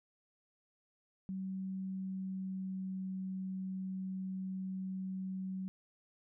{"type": "tone with pitch glide", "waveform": "sine", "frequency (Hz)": [190, 188.69], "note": ["F#3", "F#3"], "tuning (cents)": [46, 34], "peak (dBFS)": -37, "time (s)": [1.29, 5.68], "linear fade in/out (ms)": 0, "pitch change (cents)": -12, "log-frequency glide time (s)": [1.81, 3.05], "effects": []}